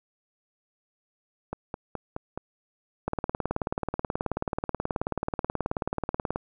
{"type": "two click trains", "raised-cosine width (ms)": 1, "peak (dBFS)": [-18, -13], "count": [5, 62], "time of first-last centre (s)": [[1.53, 2.376], [3.08, 6.36]], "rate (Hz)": [4.73, 18.6], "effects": []}